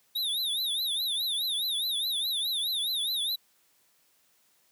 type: tone with vibrato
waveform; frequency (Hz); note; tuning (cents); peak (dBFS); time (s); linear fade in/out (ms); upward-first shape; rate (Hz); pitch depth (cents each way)
square; 3710; A#7; -9; -28; 0.15-3.36; 10; triangle; 4.8; 180
effects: white hiss -67 dBFS RMS until 4.71 s + high-pass 100 Hz 12 dB/octave